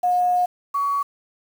sine tone pair in turn, 719 / 1127.3 Hz, F#5 / C#6, -50 / +29 cents, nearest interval minor sixth, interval 779 cents, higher second, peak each -16 / -19 dBFS, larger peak first, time 0.03-0.46 / 0.74-1.03 s, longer first, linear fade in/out 10 ms, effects 7-bit

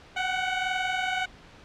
15% pulse tone pair together, 738 / 759.6 Hz, F#5 / F#5, -5 / +45 cents, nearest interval unison, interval 50 cents, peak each -21 / -24 dBFS, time 0.16-1.26 s, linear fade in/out 10 ms, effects pink hiss -50 dBFS RMS until 1.64 s + low-pass 4000 Hz 12 dB/octave

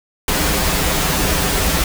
pink noise with comb filter, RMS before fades -17 dBFS, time 0.28-1.84 s, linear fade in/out 2 ms, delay 8.6 ms, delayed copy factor -0.75, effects none

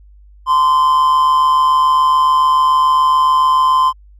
triangle tone with amplitude modulation, 1034 Hz, C6, 21 cents flat, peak -5 dBFS, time 0.46-3.93 s, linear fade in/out 50 ms, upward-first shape sine, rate 147 Hz, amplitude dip 45%, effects added 50 Hz sine -40 dBFS peak until 4.19 s

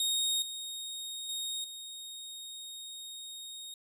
sawtooth tone with level steps, 3729 Hz, A#7, in tune, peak -25 / -35 / -31 / -39 dBFS, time 0-3.74 s, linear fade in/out 2 ms, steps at 0.42 / 1.29 / 1.64 s, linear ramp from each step 2 ms, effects resampled to 32000 Hz

